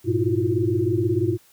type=tone cluster; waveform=sine; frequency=102 / 119.5 / 322.9 / 349.3 / 366.1 Hz; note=G#2 / A#2 / E4 / F4 / F#4; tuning=-31 / +43 / -36 / 0 / -18 cents; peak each=-25 / -26 / -26 / -23 / -27 dBFS; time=0.04-1.38 s; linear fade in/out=50 ms; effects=white hiss -56 dBFS RMS until 1.52 s